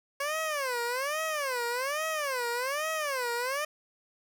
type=tone with vibrato; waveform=15% pulse; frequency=549 Hz; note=C#5; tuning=17 cents flat; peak=-23 dBFS; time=0.2-3.65 s; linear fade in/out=5 ms; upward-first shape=sine; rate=1.2 Hz; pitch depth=260 cents each way; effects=none